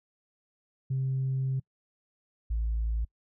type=tone pair in turn; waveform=sine; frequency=132.5 / 55.71 Hz; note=C3 / A1; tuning=+22 / +22 cents; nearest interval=octave + minor third; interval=1500 cents; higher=first; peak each=-25 dBFS; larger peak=neither; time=0.9-1.6 / 2.5-3.05 s; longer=first; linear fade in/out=10 ms; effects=noise-tail reverb RT60 0.1 s tail -26 dB re dry + tanh soft clip ceiling -23 dBFS